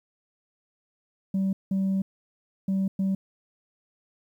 sine tone bursts at uneven times, 192.7 Hz, G3, 29 cents flat, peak -20 dBFS, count 4, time 1.34-1.53 / 1.71-2.02 / 2.68-2.88 / 2.99-3.15 s, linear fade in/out 5 ms, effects tanh soft clip ceiling -21 dBFS + 10-bit

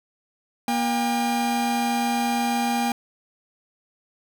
45% pulse tone pair together, 238.3 / 803 Hz, A#3 / G5, +38 / +41 cents, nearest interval octave + major sixth, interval 2103 cents, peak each -24 dBFS, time 0.68-2.92 s, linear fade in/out 2 ms, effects none

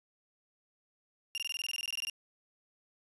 35% pulse tone bursts, 2794 Hz, F7, in tune, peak -32 dBFS, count 16, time 1.35-2.098 s, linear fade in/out 0 ms, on 28 ms, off 20 ms, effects resampled to 24000 Hz + 12-bit

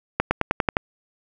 accelerating click train, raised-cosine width 0.5 ms, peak -3 dBFS, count 7, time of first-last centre 0.2-0.769 s, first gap 110 ms, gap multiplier 0.94, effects none

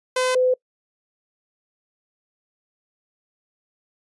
sawtooth / sine tone pair in turn, 510 / 507.6 Hz, C5 / B4, -44 / +47 cents, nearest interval unison, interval 9 cents, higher first, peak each -15 dBFS, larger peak neither, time 0.16-0.35 / 0.35-0.54 s, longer neither, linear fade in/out 5 ms, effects noise-tail reverb RT60 0.1 s tail -25 dB re dry + resampled to 24000 Hz

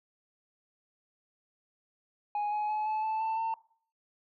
sine tone with pitch steps, 830.6 / 841.7 / 853 / 864.4 / 875.9 / 887.6 / 899.5 Hz, G#5 / G#5 / G#5 / A5 / A5 / A5 / A5, 0 / +23 / +46 / -31 / -8 / +15 / +38 cents, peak -26 dBFS, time 2.35-3.54 s, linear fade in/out 2 ms, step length 170 ms, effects noise-tail reverb RT60 0.5 s tail -21 dB re dry + tanh soft clip ceiling -28 dBFS

